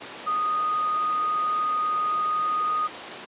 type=tone in noise; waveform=sine; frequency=1239 Hz; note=D#6; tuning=8 cents flat; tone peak=-22 dBFS; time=0.26-2.88 s; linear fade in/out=20 ms; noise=pink; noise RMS=-37 dBFS; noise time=0-3.26 s; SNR=+12 dB; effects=high-pass 300 Hz 12 dB/octave + resampled to 8000 Hz